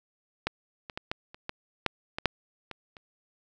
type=clicks; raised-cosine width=0.3 ms; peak=-11 / -23 / -18 / -14 / -29 / -17 / -8 / -16 / -6 / -22 / -30 dBFS; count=11; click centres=0.47 / 0.898 / 0.975 / 1.115 / 1.345 / 1.494 / 1.863 / 2.185 / 2.257 / 2.713 / 2.968 s; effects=none